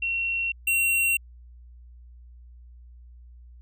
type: tone pair in turn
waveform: sine / square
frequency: 2728 / 2738 Hz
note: F7 / F7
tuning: -41 / -35 cents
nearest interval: unison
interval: 6 cents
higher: second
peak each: -24 / -21 dBFS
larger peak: second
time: 0.02-0.52 / 0.67-1.17 s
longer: neither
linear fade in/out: 5 ms
effects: added 60 Hz sine -45 dBFS peak until 3.61 s